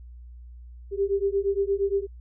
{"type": "beating tone pair", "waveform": "sine", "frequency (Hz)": [392, 400.6], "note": ["G4", "G4"], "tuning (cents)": [0, 38], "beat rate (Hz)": 8.6, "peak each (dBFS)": -25, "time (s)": [0.91, 2.07], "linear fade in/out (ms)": 50, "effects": ["added 60 Hz sine -41 dBFS peak until 2.2 s"]}